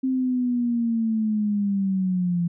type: linear sweep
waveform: sine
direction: down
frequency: 263.4 to 170.2 Hz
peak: -20 dBFS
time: 0.03-2.48 s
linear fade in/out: 10 ms
effects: none